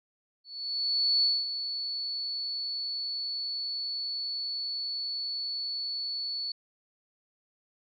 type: tone with ADSR envelope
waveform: sine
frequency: 4435 Hz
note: C#8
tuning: in tune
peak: -21 dBFS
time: 0.44-6.52 s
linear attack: 790 ms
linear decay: 220 ms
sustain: -10 dB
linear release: 4 ms
effects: none